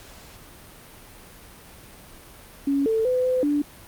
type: tone with pitch steps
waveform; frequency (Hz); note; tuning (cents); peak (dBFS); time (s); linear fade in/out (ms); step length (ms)
sine; 278.9 / 444.8 / 505 / 509 / 291.7; C#4 / A4 / B4 / C5 / D4; +11 / +19 / +39 / -48 / -12; -19; 2.67-3.62; 5; 190
effects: pink hiss -46 dBFS RMS until 3.87 s + Opus 48 kbps